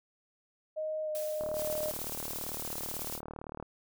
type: tone with pitch glide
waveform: sine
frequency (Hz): 622.3 to 613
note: D#5 to D#5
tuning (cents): 0 to -26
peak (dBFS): -32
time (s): 0.76-1.92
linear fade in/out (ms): 20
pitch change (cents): -26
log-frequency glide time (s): 1.04-1.1
type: noise with exponential decay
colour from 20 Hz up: blue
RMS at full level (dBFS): -41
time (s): 1.15-2.35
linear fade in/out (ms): 0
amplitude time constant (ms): 260
type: click train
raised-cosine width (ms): 1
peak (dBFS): -27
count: 85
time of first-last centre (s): 1.41-3.626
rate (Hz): 37.9
type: noise with tremolo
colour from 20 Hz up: blue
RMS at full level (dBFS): -37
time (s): 1.53-3.21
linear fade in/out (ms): 50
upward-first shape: triangle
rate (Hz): 17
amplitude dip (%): 45
effects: none